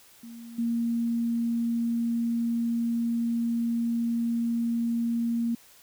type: tone with level steps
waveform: sine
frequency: 233.1 Hz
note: A#3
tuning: in tune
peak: -40 / -24 dBFS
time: 0.23-5.55 s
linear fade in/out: 5 ms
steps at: 0.58 s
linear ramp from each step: 10 ms
effects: white hiss -55 dBFS RMS until 5.82 s